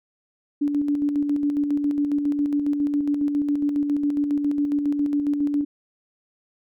sine tone with tremolo, 289.5 Hz, D4, 25 cents flat, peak -18 dBFS, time 0.61-5.65 s, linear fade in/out 10 ms, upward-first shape square, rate 7.3 Hz, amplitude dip 40%, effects none

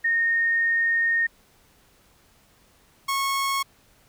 sine / sawtooth tone pair in turn, 1844 / 1096.4 Hz, A#6 / C#6, -19 / -19 cents, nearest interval major sixth, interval 900 cents, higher first, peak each -19 dBFS, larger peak neither, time 0.04-1.27 / 3.08-3.63 s, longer first, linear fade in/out 10 ms, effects pink hiss -59 dBFS RMS until 4.08 s

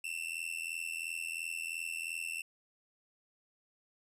45% pulse tone with amplitude modulation, 2686 Hz, E7, 32 cents sharp, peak -33 dBFS, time 0.04-2.42 s, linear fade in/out 5 ms, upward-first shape sine, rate 82.9 Hz, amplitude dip 90%, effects resampled to 32000 Hz

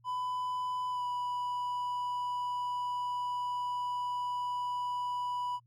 triangle tone with pitch glide, 1000 to 984.5 Hz, B5 to B5, +21 to -6 cents, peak -30 dBFS, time 0.04-5.6 s, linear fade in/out 50 ms, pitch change -27 cents, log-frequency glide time 0.9-1.04 s, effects added 119 Hz sine -63 dBFS peak until 5.66 s + AAC 64 kbps

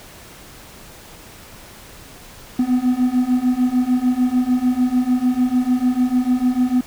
triangle beating tone pair, 246.9 / 253.6 Hz, B3 / B3, 0 / +46 cents, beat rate 6.7 Hz, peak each -17 / -15 dBFS, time 2.59-6.81 s, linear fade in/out 5 ms, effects pink hiss -41 dBFS RMS until 6.86 s

